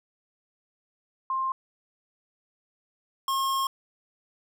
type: tone pair in turn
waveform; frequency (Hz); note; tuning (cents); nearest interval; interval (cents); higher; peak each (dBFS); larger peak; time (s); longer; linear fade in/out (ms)
sine / square; 1056 / 1076.9; C6 / C6; +16 / +50; unison; 34; second; -25; neither; 1.3-1.52 / 3.28-3.67; second; 2
effects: none